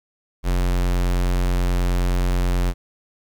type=tone; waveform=square; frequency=44.71 Hz; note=F1; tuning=41 cents sharp; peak=-18 dBFS; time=0.43-2.74 s; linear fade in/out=50 ms; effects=10-bit